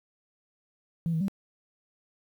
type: tone with pitch steps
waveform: sine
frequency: 166.7 / 160.8 / 195.1 Hz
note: E3 / E3 / G3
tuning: +20 / -43 / -8 cents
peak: -24 dBFS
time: 1.06-1.282 s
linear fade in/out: 0 ms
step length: 74 ms
effects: tanh soft clip ceiling -20 dBFS + 10-bit